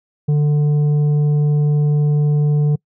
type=tone with tanh clipping; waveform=sine; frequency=148 Hz; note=D3; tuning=14 cents sharp; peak=-13 dBFS; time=0.28-2.76 s; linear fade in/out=10 ms; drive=6 dB; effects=noise-tail reverb RT60 0.1 s tail -26 dB re dry